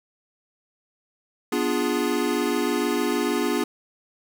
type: chord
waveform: square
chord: B diminished seventh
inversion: none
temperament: equal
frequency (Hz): 246.9 / 293.7 / 349.2 / 415.3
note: B3 / D4 / F4 / Ab4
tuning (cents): 0 / 0 / 0 / 0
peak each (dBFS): -28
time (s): 1.52-3.64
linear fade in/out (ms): 5
effects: 8-bit